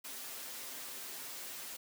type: noise with comb filter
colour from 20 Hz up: white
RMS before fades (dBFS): -45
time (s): 0.04-1.77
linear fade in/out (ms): 10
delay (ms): 7.6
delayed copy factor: +0.6
effects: high-pass 200 Hz 12 dB/octave